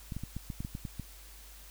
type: clicks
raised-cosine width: 5 ms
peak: -25 dBFS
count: 10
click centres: 0.122 / 0.166 / 0.236 / 0.366 / 0.502 / 0.605 / 0.649 / 0.751 / 0.852 / 0.997 s
effects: added 50 Hz sine -51 dBFS peak until 1.7 s + white hiss -54 dBFS RMS until 1.7 s